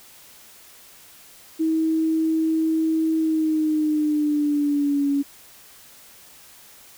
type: tone with pitch glide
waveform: sine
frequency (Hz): 320 to 281.8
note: D#4 to C#4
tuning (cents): +49 to +29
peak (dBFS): -18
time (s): 1.59-5.23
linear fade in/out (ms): 20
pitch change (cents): -220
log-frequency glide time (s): 3.17-5.1
effects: white hiss -48 dBFS RMS until 6.97 s